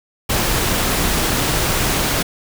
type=noise; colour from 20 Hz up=pink; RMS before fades=-18 dBFS; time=0.29-2.23 s; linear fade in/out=10 ms; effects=none